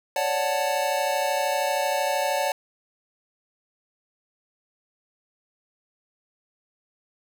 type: chord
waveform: square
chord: D major seventh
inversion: third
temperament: equal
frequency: 554.4 / 587.3 / 740 / 880 Hz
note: C#5 / D5 / F#5 / A5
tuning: 0 / 0 / 0 / 0 cents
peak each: -29 dBFS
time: 0.16-2.52 s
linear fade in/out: 2 ms
effects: none